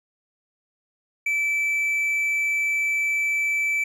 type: tone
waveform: triangle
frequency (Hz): 2317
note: D7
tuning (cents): -24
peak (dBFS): -19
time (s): 1.26-3.84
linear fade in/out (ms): 5
effects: none